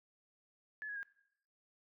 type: tone with pitch steps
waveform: sine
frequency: 1716 / 1668.1 / 1621.6 Hz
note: A6 / G#6 / G#6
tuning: -44 / +7 / -42 cents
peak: -40 dBFS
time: 0.82-1.03 s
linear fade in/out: 0 ms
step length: 70 ms
effects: noise-tail reverb RT60 0.8 s tail -22 dB re dry